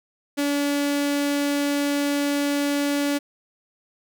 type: tone with notch filter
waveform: sawtooth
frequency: 286.2 Hz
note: D4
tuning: 45 cents flat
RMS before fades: -23 dBFS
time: 0.37-3.19 s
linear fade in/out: 20 ms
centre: 1000 Hz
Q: 2
effects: none